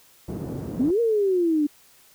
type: band-pass noise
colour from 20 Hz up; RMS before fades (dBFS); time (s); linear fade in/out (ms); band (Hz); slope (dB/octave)
pink; -32; 0.28-0.91; 5; 120 to 340; 12
type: exponential two-way sweep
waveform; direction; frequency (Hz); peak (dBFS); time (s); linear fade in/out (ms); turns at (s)
sine; up then down; 233.1 to 476.5 to 287.6; -18; 0.79-1.67; 10; 1
effects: white hiss -55 dBFS RMS until 2.14 s